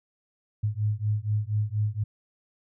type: beating tone pair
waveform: sine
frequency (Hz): 103.83 / 108.03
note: G#2 / A2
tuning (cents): 0 / -31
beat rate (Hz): 4.2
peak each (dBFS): -27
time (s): 0.63-2.04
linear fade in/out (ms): 10
effects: none